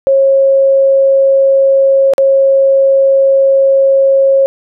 sine tone with dropouts, 543 Hz, C#5, 36 cents flat, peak -5 dBFS, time 0.07-4.46 s, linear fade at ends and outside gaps 0 ms, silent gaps 2.136-2.181 s, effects none

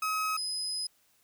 35% pulse tone pair in turn, 1273 / 5035 Hz, D#6 / D#8, +39 / +20 cents, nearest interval 2 octaves, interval 2381 cents, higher second, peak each -27 / -29 dBFS, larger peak first, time 0.02-0.37 / 0.37-0.87 s, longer second, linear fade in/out 5 ms, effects white hiss -68 dBFS RMS until 1.23 s

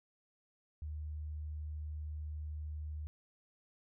sine tone, 76.1 Hz, D#2, 38 cents flat, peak -39 dBFS, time 0.82-3.07 s, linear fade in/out 0 ms, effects none

